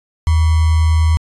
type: tone with sample-and-hold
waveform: sine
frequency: 80 Hz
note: D#2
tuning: 49 cents sharp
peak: -9 dBFS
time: 0.27-1.17 s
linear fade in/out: 0 ms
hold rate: 1050 Hz
effects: resampled to 24000 Hz